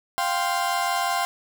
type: chord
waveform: 35% pulse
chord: F suspended second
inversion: none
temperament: equal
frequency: 698.5 / 784 / 1046.5 Hz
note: F5 / G5 / C6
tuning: 0 / 0 / 0 cents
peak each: -25 dBFS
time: 0.18-1.25 s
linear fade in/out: 0 ms
effects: none